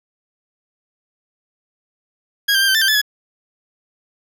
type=tone with pitch steps; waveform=20% pulse; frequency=1642 / 1576 / 1590 / 1550 / 1770 / 1569 / 1732 / 1688 Hz; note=G#6 / G6 / G6 / G6 / A6 / G6 / A6 / G#6; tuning=-20 / +9 / +24 / -20 / +10 / +1 / -28 / +28 cents; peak=-8 dBFS; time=2.48-3.016 s; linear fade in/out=10 ms; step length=67 ms; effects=none